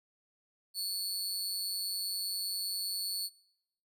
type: tone with amplitude modulation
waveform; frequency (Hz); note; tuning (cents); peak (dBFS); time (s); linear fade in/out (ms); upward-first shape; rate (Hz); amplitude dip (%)
sawtooth; 4435; C#8; 0; -27; 0.74-3.3; 50; sine; 190; 75
effects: noise-tail reverb RT60 0.8 s tail -23 dB re dry